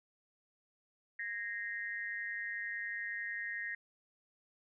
sine tone with amplitude modulation, 1863 Hz, A#6, 2 cents flat, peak -33 dBFS, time 1.19-3.75 s, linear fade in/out 5 ms, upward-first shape sine, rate 211 Hz, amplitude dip 95%, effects none

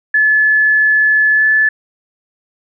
sine tone with pitch glide, 1723 to 1735 Hz, A6 to A6, -37 to -25 cents, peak -8 dBFS, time 0.14-1.69 s, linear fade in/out 5 ms, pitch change +12 cents, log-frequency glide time 1.35-1.44 s, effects none

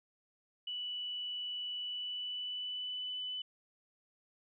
sine tone with pitch glide, 2960 to 2998 Hz, F#7 to F#7, 0 to +22 cents, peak -37 dBFS, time 0.67-3.42 s, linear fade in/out 5 ms, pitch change +22 cents, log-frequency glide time 1.78-3.2 s, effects none

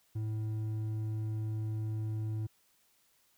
sine tone with hard clipping, 108.8 Hz, A2, 19 cents flat, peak -34 dBFS, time 0.15-2.47 s, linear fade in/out 10 ms, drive 5 dB, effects white hiss -70 dBFS RMS until 3.37 s

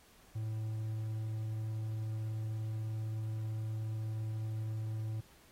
triangle tone, 109.6 Hz, A2, 6 cents flat, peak -33 dBFS, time 0.35-5.21 s, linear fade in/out 10 ms, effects pink hiss -63 dBFS RMS until 5.51 s + AAC 48 kbps

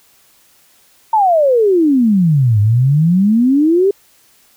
sine exponential two-way sweep, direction down then up, 913 to 101.1 to 407.6 Hz, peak -8 dBFS, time 1.13-3.91 s, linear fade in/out 5 ms, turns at 2.6 s, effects white hiss -51 dBFS RMS until 4.56 s

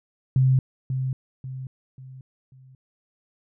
sine tone with echo, 130.81 Hz, C3, in tune, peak -15 dBFS, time 0.36-0.59 s, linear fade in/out 2 ms, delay 540 ms, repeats 4, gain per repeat -8 dB, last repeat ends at 2.75 s, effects none

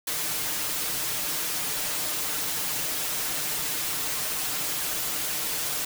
white noise with comb filter, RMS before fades -29 dBFS, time 0.07-5.85 s, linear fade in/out 5 ms, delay 6.6 ms, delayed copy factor +0.65, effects none

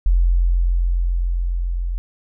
sine tone with level ramp, 43.65 Hz, F1, in tune, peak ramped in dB -11 to -20 dBFS, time 0.06-1.98 s, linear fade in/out 0 ms, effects none

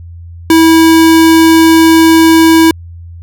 square tone, 325.2 Hz, E4, 23 cents flat, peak -3 dBFS, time 0.5-2.71 s, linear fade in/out 2 ms, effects added 85 Hz sine -26 dBFS peak until 3.22 s

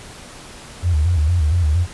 sine tone with vibrato, 81.6 Hz, E2, 17 cents flat, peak -13 dBFS, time 0.82-1.87 s, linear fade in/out 50 ms, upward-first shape square, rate 4.3 Hz, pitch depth 130 cents each way, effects pink hiss -38 dBFS RMS until 1.93 s + resampled to 24000 Hz

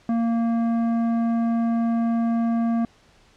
triangle tone with tanh clipping, 230.9 Hz, A#3, 16 cents flat, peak -21 dBFS, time 0.09-2.85 s, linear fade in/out 2 ms, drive 15 dB, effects pink hiss -56 dBFS RMS until 3.36 s + low-pass 6000 Hz 12 dB/octave

